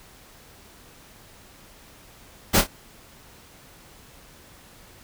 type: noise with echo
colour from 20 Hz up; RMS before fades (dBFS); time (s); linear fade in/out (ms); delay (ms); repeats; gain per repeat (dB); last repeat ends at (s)
pink; -17; 2.53-2.62; 20; 27; 2; -9; 2.674
effects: pink hiss -50 dBFS RMS until 5.03 s